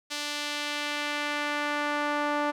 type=tone with band-pass filter sweep; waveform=sawtooth; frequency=293.7 Hz; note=D4; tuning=in tune; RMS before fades=-30 dBFS; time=0.1-2.52 s; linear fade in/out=20 ms; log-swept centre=4500 to 1000 Hz; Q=1; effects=none